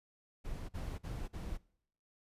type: noise bursts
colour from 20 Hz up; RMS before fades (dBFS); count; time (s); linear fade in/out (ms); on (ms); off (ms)
brown; -41; 4; 0.44-1.578; 20; 250; 46
effects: noise-tail reverb RT60 0.7 s tail -23 dB re dry + resampled to 32000 Hz